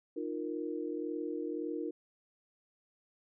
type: chord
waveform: sine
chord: Eb suspended second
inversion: none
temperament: equal with one note detuned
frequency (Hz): 307.4 / 349.2 / 466.2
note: Eb4 / F4 / Bb4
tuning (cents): -21 / 0 / 0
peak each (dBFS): -38 / -39 / -40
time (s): 0.16-1.91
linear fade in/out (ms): 10
effects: none